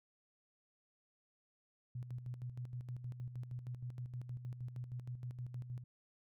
sine tone with tremolo, 123.47 Hz, B2, in tune, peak -40 dBFS, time 1.95-5.84 s, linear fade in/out 5 ms, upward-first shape square, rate 6.4 Hz, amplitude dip 60%, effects none

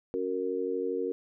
sine chord, F# major, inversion second, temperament just, 277.5 / 370 / 462.5 Hz, C#4 / F#4 / A#4, +2 / 0 / -14 cents, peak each -36 / -33 / -31 dBFS, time 0.14-1.12 s, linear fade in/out 0 ms, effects none

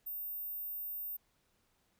sine tone, 14600 Hz, A#9, 37 cents flat, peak -38 dBFS, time 0.06-1.17 s, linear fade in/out 10 ms, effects pink hiss -75 dBFS RMS until 1.99 s

